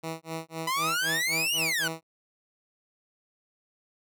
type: tone with tremolo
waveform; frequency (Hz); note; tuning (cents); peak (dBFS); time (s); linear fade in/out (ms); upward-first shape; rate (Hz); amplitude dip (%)
10% pulse; 162.2; E3; -28; -23; 0.03-2.03; 10; sine; 3.9; 100
type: exponential two-way sweep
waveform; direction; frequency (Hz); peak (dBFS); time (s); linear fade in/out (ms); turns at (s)
sawtooth; up then down; 987.8 to 2993 to 1425; -22; 0.67-1.88; 5; 1.56
effects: none